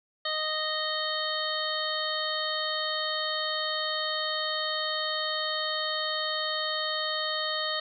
harmonic tone, 620 Hz, D#5, 6 cents flat, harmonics 1 / 2 / 3 / 5 / 6 / 7, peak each -35 / -35 / -35 / -35 / -35 / -35 dBFS, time 0.25-7.8 s, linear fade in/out 5 ms, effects none

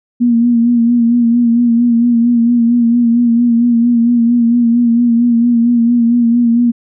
sine tone with vibrato, 236.3 Hz, A#3, 24 cents sharp, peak -7 dBFS, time 0.2-6.72 s, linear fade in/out 20 ms, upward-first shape sine, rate 4.4 Hz, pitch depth 43 cents each way, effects none

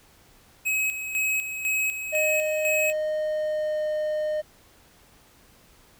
square tone with tremolo, 2553 Hz, D#7, 44 cents sharp, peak -23 dBFS, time 0.65-2.93 s, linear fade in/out 20 ms, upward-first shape square, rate 2 Hz, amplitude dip 60%
triangle tone with pitch glide, 616 to 611.4 Hz, D#5 to D#5, -17 to -30 cents, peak -22 dBFS, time 2.12-4.42 s, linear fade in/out 20 ms, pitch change -13 cents, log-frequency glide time 3.13-3.85 s
effects pink hiss -56 dBFS RMS until 5.99 s

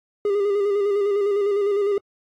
triangle tone with vibrato, 405 Hz, G#4, 43 cents flat, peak -16 dBFS, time 0.25-1.98 s, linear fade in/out 2 ms, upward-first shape square, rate 9.9 Hz, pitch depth 37 cents each way, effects AAC 48 kbps

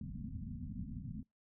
white low-pass noise, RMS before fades -44 dBFS, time 0.01-1.23 s, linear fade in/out 2 ms, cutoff 250 Hz, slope 96 dB/octave, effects noise-tail reverb RT60 0.2 s tail -26 dB re dry

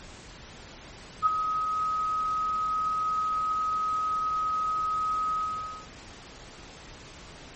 sine tone with ADSR envelope, 1265 Hz, D#6, 28 cents sharp, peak -16 dBFS, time 1.22-5.88 s, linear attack 42 ms, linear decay 14 ms, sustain -9 dB, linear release 560 ms, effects pink hiss -46 dBFS RMS until 7.55 s + MP3 32 kbps

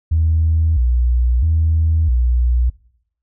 sine tone with vibrato, 69.9 Hz, C#2, 15 cents sharp, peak -11 dBFS, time 0.11-2.7 s, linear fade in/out 10 ms, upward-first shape square, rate 0.76 Hz, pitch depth 240 cents each way, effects noise-tail reverb RT60 0.7 s tail -22 dB re dry + tanh soft clip ceiling -7 dBFS

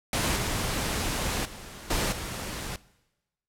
pink noise with level steps, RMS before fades -26 / -29 / -43 / -27 / -35 dBFS, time 0.13-2.76 s, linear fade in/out 2 ms, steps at 0.36 / 1.45 / 1.9 / 2.12 s, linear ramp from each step 5 ms, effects noise-tail reverb RT60 1.0 s tail -20 dB re dry + low-pass 12000 Hz 12 dB/octave

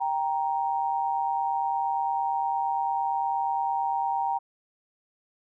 sine tone pair together, 786 / 934.7 Hz, G5 / A#5, +4 / +4 cents, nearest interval minor third, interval 300 cents, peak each -27 / -27 dBFS, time 0-4.39 s, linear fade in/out 20 ms, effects none

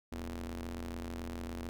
sawtooth ring-modulated tone, 87 Hz, F2, 6 cents flat, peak -32 dBFS, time 0.12-1.69 s, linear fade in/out 0 ms, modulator 156 Hz, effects none

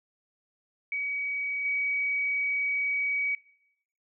sine tone with level steps, 2266 Hz, C#7, 37 cents sharp, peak -28 / -25 dBFS, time 0.92-3.35 s, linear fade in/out 2 ms, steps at 1.65 s, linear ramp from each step 2 ms, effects noise-tail reverb RT60 0.8 s tail -22 dB re dry

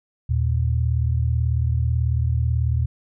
sine tone pair together, 79.47 / 117.7 Hz, D#2 / A#2, +37 / +17 cents, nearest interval perfect fifth, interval 680 cents, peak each -20 / -21 dBFS, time 0.29-2.86 s, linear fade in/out 10 ms, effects none

